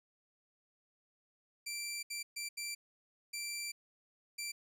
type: tone bursts at uneven times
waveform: 15% pulse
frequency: 2349 Hz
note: D7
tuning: in tune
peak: -32 dBFS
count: 6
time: 1.66-2.03 / 2.1-2.23 / 2.36-2.49 / 2.57-2.75 / 3.33-3.72 / 4.38-4.52 s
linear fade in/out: 10 ms
effects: none